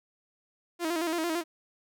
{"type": "tone with vibrato", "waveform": "sawtooth", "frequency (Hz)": 331.9, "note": "E4", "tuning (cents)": 12, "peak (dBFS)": -24, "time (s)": [0.79, 1.44], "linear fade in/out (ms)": 50, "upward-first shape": "square", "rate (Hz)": 8.9, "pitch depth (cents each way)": 73, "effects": []}